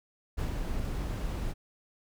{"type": "noise with ADSR envelope", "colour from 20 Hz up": "brown", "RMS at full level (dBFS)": -30, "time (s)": [0.37, 1.54], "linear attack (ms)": 21, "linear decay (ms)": 120, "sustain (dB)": -3, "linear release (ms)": 33, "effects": []}